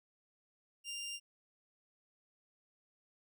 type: tone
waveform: 20% pulse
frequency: 2794 Hz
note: F7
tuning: in tune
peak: -36 dBFS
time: 0.84-1.2 s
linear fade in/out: 50 ms
effects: none